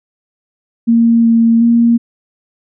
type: tone with pitch steps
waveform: sine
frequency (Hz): 231.4 / 229.5 / 233.9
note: A#3 / A#3 / A#3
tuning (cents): -13 / -27 / +6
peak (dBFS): -6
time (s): 0.87-1.98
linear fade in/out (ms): 20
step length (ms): 370
effects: none